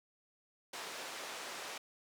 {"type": "band-pass noise", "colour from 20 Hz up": "pink", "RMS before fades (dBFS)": -45, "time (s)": [0.73, 1.78], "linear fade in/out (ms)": 5, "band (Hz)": [550, 7700], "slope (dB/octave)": 12, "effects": []}